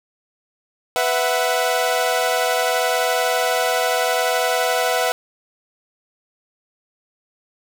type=chord; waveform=sawtooth; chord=B suspended fourth; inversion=none; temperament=equal with one note detuned; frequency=497.3 / 659.3 / 740 Hz; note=B4 / E5 / F#5; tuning=+12 / 0 / 0 cents; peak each=-18 dBFS; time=0.96-5.12 s; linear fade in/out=0 ms; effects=none